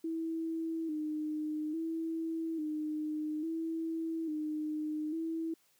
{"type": "tone with vibrato", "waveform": "sine", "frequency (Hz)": 315.8, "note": "D#4", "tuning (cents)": 26, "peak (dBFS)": -33, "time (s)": [0.04, 5.54], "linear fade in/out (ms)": 5, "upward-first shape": "square", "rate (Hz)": 0.59, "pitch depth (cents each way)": 55, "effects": ["white hiss -70 dBFS RMS until 5.79 s", "high-pass 100 Hz 12 dB/octave"]}